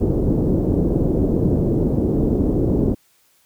white low-pass noise, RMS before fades -18 dBFS, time 0-2.95 s, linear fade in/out 20 ms, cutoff 390 Hz, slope 24 dB/octave, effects white hiss -59 dBFS RMS until 3.45 s

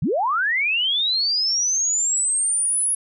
sine linear sweep, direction up, 107.5 to 10548 Hz, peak -18 dBFS, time 0.02-2.95 s, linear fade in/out 5 ms, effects none

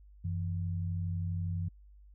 sine tone pair together, 92.5 / 164.81 Hz, F#2 / E3, 0 / 0 cents, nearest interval minor seventh, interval 1000 cents, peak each -32 / -38 dBFS, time 0.24-1.69 s, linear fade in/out 10 ms, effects added 50 Hz sine -53 dBFS peak until 2.14 s

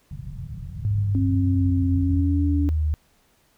white low-pass noise, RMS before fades -34 dBFS, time 0.11-2.22 s, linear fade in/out 5 ms, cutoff 160 Hz, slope 48 dB/octave
sine linear sweep, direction down, 103.83 to 75.2 Hz, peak -19 dBFS, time 0.85-2.94 s, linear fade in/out 0 ms
sine tone with pitch glide, 267.4 to 286.6 Hz, C4 to D4, +38 to -42 cents, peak -22 dBFS, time 1.15-2.69 s, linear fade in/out 0 ms, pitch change +120 cents, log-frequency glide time 1.89-2.44 s
effects pink hiss -62 dBFS RMS until 3.57 s

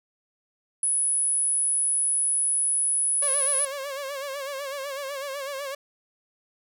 sine tone, 10150 Hz, D#9, 33 cents sharp, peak -21 dBFS, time 0.83-3.65 s, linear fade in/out 2 ms
sawtooth tone with vibrato, 554.4 Hz, C#5, in tune, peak -27 dBFS, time 3.22-5.75 s, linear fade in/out 5 ms, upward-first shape sine, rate 8 Hz, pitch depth 80 cents each way
effects none

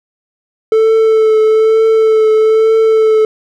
triangle tone with vibrato, 440 Hz, A4, in tune, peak -4 dBFS, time 0.72-3.25 s, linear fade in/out 2 ms, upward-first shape triangle, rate 1.1 Hz, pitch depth 22 cents each way, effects none

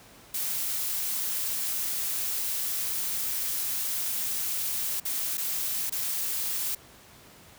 blue noise with dropouts, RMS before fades -30 dBFS, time 0.34-6.75 s, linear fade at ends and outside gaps 5 ms, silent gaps 5.001-5.051 / 5.373-5.378 / 5.898-5.922 s, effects pink hiss -52 dBFS RMS until 7.58 s + high-pass 60 Hz 12 dB/octave

